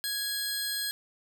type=tone pair together; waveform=20% pulse; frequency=1661.2 / 4186 Hz; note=G#6 / C8; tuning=0 / 0 cents; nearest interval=octave + major third; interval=1600 cents; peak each=-30 / -26 dBFS; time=0.04-0.91 s; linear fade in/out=0 ms; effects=none